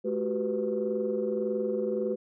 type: tone cluster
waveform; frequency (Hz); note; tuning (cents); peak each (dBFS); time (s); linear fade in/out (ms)
sine; 214.4 / 365.2 / 386.9 / 497.3; A3 / F#4 / G4 / B4; -45 / -23 / -23 / +12; -33 / -34 / -31 / -30; 0.04-2.16; 20
effects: tanh soft clip ceiling -18 dBFS